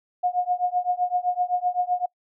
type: tone with tremolo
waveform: sine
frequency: 720 Hz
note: F#5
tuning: 47 cents flat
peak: -17 dBFS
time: 0.23-2.06 s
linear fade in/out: 10 ms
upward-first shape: triangle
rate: 7.8 Hz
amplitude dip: 100%
effects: noise-tail reverb RT60 0.1 s tail -25 dB re dry